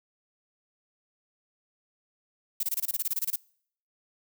violet noise bursts, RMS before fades -28 dBFS, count 14, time 2.6-3.36 s, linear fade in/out 5 ms, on 32 ms, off 24 ms, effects noise-tail reverb RT60 0.6 s tail -25 dB re dry

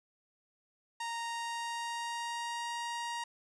sawtooth tone with pitch glide, 930 to 941.3 Hz, A#5 to A#5, -4 to +17 cents, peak -32 dBFS, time 1-3.24 s, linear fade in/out 5 ms, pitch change +21 cents, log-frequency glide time 1.17-2.7 s, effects resampled to 22050 Hz

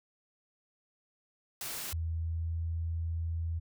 white noise, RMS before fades -39 dBFS, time 1.61-1.93 s, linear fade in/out 2 ms
sine tone with pitch glide, 81.9 to 82.71 Hz, E2 to E2, -11 to +6 cents, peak -31 dBFS, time 1.92-3.6 s, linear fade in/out 20 ms, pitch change +17 cents, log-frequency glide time 2.12-2.55 s
effects none

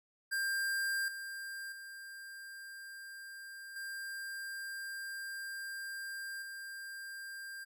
square tone with level steps, 1592 Hz, G6, 26 cents sharp, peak -33 / -42 / -47 / -41 / -44 dBFS, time 0.31-7.65 s, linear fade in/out 20 ms, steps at 1.08 / 1.72 / 3.76 / 6.42 s, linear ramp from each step 2 ms, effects none

